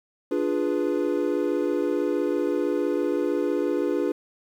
triangle chord, D diminished seventh, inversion none, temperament equal, 293.7 / 349.2 / 415.3 / 493.9 Hz, D4 / F4 / Ab4 / Cb5, 0 / 0 / 0 / 0 cents, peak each -25 / -25 / -26 / -27 dBFS, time 0.31-4.12 s, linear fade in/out 5 ms, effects 9-bit

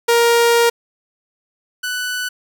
sawtooth tone pair in turn, 469.3 / 1489.9 Hz, A#4 / F#6, +12 / +12 cents, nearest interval octave + minor sixth, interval 2000 cents, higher second, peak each -7 / -17 dBFS, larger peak first, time 0.08-0.7 / 1.83-2.29 s, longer first, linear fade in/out 10 ms, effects none

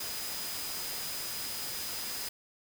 sine tone in noise, 4978 Hz, D#8, in tune, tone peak -42 dBFS, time 0-2.29 s, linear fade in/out 5 ms, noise white, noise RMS -38 dBFS, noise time 0-2.29 s, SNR -7 dB, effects none

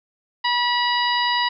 harmonic tone, 970 Hz, B5, 31 cents flat, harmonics 1 / 2 / 3 / 4 / 5, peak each -21 / -24 / -26 / -27 / -28 dBFS, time 0.44-1.49 s, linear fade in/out 10 ms, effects none

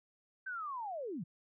sine linear sweep, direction down, 1568 to 138.59 Hz, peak -38 dBFS, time 0.46-1.24 s, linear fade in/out 10 ms, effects none

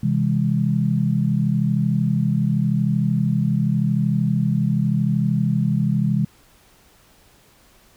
sine chord, C augmented, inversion none, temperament just, 130.81 / 163.52 / 204.4 Hz, C3 / E3 / G#3, 0 / -14 / -27 cents, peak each -21 dBFS, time 0.03-6.25 s, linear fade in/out 5 ms, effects pink hiss -54 dBFS RMS until 7.96 s

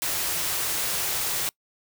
white band-stop noise, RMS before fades -27 dBFS, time 0.02-1.49 s, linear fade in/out 0 ms, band 190 to 280 Hz, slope 96 dB/octave, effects noise-tail reverb RT60 0.1 s tail -25 dB re dry

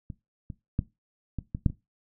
clicks, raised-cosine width 5 ms, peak -25 / -25 / -12 / -19 / -18 / -9 / -23 dBFS, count 7, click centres 0.102 / 0.502 / 0.791 / 1.387 / 1.549 / 1.662 / 1.7 s, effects noise-tail reverb RT60 0.2 s tail -17 dB re dry

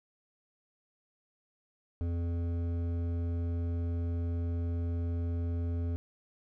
sine tone with hard clipping, 85.3 Hz, F2, 40 cents flat, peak -32 dBFS, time 2.01-5.96 s, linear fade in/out 0 ms, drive 11 dB, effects none

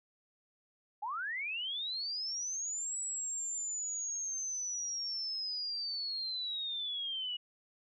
sine linear two-way sweep, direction up then down, 783 to 7860 to 2893 Hz, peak -35 dBFS, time 1.02-7.37 s, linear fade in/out 10 ms, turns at 2.98 s, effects none

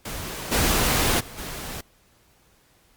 pink noise with level steps, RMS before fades -33 / -21 / -41 / -34 dBFS, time 0.05-1.81 s, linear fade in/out 5 ms, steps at 0.51 / 1.19 / 1.37 s, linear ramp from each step 20 ms, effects pink hiss -60 dBFS RMS until 2.96 s + Opus 48 kbps

